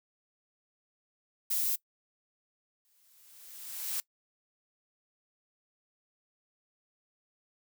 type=noise; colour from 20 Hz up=violet; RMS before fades=-30 dBFS; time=1.5-1.76 s; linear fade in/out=10 ms
type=noise with exponential growth; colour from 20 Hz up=blue; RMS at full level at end=-32 dBFS; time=2.85-4 s; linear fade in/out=0 ms; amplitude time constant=250 ms
effects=noise-tail reverb RT60 0.1 s tail -22 dB re dry